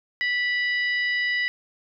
harmonic tone with a mistuned harmonic, 983 Hz, B5, 8 cents flat, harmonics 2 / 3 / 4 / 5, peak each -22 / -33 / -40 / -37 dBFS, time 0.21-1.48 s, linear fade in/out 0 ms, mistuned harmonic 4, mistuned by -26 cents, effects none

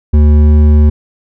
sine tone with hard clipping, 75.1 Hz, D2, 39 cents sharp, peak -5 dBFS, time 0.13-0.9 s, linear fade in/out 10 ms, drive 9 dB, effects none

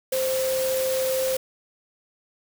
sine tone in noise, 523 Hz, C5, 1 cent flat, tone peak -22 dBFS, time 0.12-1.37 s, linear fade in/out 5 ms, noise white, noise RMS -31 dBFS, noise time 0.12-1.37 s, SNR +6 dB, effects none

